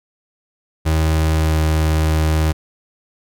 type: tone with pitch glide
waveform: 35% pulse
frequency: 79 to 78.41 Hz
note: D#2 to D#2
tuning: +27 to +14 cents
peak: -12 dBFS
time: 0.85-2.53 s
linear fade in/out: 20 ms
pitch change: -13 cents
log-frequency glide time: 1.34-1.61 s
effects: none